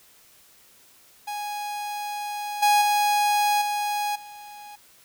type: tone with level steps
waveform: 45% pulse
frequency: 829 Hz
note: G#5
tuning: 3 cents flat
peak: -29 / -16 / -19 / -24 / -40 dBFS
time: 1.27-4.76 s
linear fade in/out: 10 ms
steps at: 2.62 / 2.81 / 3.61 / 4.15 s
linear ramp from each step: 10 ms
effects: white hiss -55 dBFS RMS until 5.04 s